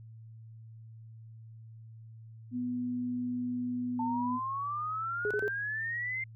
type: tone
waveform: sine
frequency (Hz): 246.9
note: B3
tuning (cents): 0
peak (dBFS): -31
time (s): 2.51-4.4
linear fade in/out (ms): 50
type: exponential sweep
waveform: sine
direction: up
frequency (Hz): 884 to 2111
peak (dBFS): -32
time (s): 3.99-6.24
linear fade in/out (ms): 5
type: tone bursts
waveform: sine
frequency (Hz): 416.6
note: G#4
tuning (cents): +5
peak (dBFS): -29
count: 3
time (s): 5.25-5.48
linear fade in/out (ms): 0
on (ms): 56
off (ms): 31
effects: added 112 Hz sine -47 dBFS peak until 6.35 s